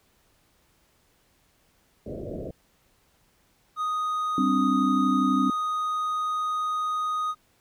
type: low-pass noise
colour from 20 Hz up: white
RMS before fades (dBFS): -35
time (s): 2.06-2.51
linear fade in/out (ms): 5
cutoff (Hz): 640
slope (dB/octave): 96
type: tone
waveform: triangle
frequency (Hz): 1244.5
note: D#6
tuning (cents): 0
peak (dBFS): -23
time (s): 3.76-7.35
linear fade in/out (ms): 50
type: chord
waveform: sine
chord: G suspended fourth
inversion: none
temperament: equal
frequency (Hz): 196 / 261.6 / 293.7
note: G3 / C4 / D4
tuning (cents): 0 / 0 / 0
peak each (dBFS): -27 / -23 / -27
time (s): 4.38-5.5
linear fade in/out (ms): 2
effects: pink hiss -65 dBFS RMS until 7.6 s